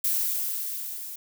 violet noise with level ramp, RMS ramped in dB -24 to -38 dBFS, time 0.04-1.16 s, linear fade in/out 5 ms, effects none

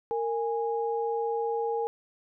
sine tone pair together, 460.6 / 825.5 Hz, A#4 / G#5, -21 / -11 cents, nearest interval minor seventh, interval 1010 cents, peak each -28 / -31 dBFS, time 0.11-1.87 s, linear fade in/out 0 ms, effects none

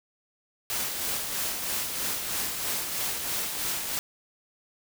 white noise with tremolo, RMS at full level -29 dBFS, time 0.7-3.99 s, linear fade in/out 0 ms, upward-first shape sine, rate 3.1 Hz, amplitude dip 40%, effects none

